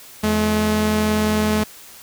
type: tone pair together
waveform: sawtooth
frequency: 84.1 / 213.9 Hz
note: E2 / A3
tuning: +35 / -49 cents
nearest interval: octave + major third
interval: 1616 cents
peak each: -21 / -13 dBFS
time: 0.23-1.64 s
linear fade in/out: 10 ms
effects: white hiss -42 dBFS RMS until 2.02 s